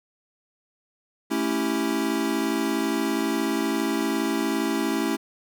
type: chord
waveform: square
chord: A dominant seventh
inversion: none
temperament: equal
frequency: 220 / 277.2 / 329.6 / 392 Hz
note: A3 / C#4 / E4 / G4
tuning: 0 / 0 / 0 / 0 cents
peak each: -30 / -28 / -28 / -32 dBFS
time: 1.3-5.17 s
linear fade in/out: 20 ms
effects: none